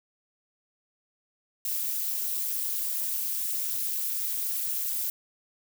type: noise with amplitude modulation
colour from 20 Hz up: violet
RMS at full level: -26 dBFS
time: 1.65-5.1 s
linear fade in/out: 2 ms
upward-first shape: sine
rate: 230 Hz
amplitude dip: 95%
effects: none